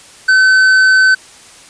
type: tone with tanh clipping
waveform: sine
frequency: 1525 Hz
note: G6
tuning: 48 cents flat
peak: -7 dBFS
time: 0.28-1.15 s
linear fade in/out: 10 ms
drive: 8 dB
effects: white hiss -39 dBFS RMS until 1.69 s + resampled to 22050 Hz